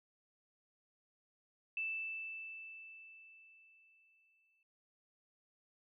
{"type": "tone with exponential decay", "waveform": "sine", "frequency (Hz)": 2644, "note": "E7", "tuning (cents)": 5, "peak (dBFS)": -35, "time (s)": [1.77, 4.63], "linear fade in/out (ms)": 2, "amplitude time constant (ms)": 620, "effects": []}